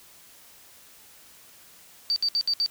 sine tone bursts, 4623 Hz, D8, 28 cents flat, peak -21 dBFS, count 5, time 2.1-2.661 s, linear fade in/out 0 ms, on 61 ms, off 64 ms, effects white hiss -52 dBFS RMS until 2.7 s

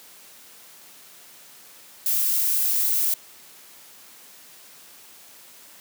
violet noise, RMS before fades -22 dBFS, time 2.06-3.14 s, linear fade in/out 2 ms, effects white hiss -48 dBFS RMS until 5.8 s + high-pass 150 Hz 12 dB/octave

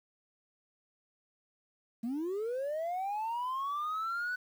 sine linear sweep, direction up, 220 to 1500 Hz, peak -30 dBFS, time 2.03-4.36 s, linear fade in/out 10 ms, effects tanh soft clip ceiling -31 dBFS + 10-bit

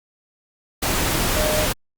sine tone in noise, 613 Hz, D#5, 26 cents flat, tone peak -22 dBFS, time 1.36-1.66 s, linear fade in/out 10 ms, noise pink, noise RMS -21 dBFS, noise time 0.82-1.73 s, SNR -4 dB, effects Opus 48 kbps

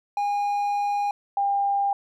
triangle / sine tone pair in turn, 816 / 800.1 Hz, G#5 / G5, -31 / +35 cents, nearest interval unison, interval 34 cents, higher first, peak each -20 dBFS, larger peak neither, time 0.17-1.11 / 1.37-1.93 s, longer first, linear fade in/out 2 ms, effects none

